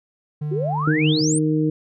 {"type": "tone", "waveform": "triangle", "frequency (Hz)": 150, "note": "D3", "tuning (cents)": 37, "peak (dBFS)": -21, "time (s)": [0.41, 1.22], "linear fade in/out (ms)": 10}
{"type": "exponential sweep", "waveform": "sine", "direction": "up", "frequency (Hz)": [350, 9400], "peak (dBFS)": -22, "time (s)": [0.51, 1.39], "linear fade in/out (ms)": 10}
{"type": "harmonic tone", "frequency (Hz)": 154.8, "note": "D#3", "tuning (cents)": -9, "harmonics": [1, 2, 3], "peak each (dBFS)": [-21, -19, -26], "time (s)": [0.87, 1.7], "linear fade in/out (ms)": 5}
{"effects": []}